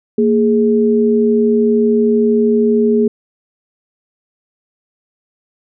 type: tone pair together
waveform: sine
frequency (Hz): 230.5 / 417.6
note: A#3 / G#4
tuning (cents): -19 / +10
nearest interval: minor seventh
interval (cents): 1029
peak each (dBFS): -12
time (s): 0.18-3.08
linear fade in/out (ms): 5
effects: none